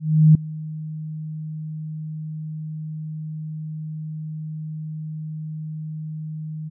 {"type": "tone with ADSR envelope", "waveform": "sine", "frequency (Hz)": 155.56, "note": "D#3", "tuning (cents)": 0, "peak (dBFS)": -7, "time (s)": [0, 6.7], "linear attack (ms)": 350, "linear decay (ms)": 3, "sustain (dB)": -21, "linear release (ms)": 25, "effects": []}